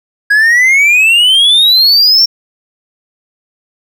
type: exponential sweep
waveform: triangle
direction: up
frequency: 1644 to 5540 Hz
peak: -3 dBFS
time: 0.3-2.26 s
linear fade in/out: 10 ms
effects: none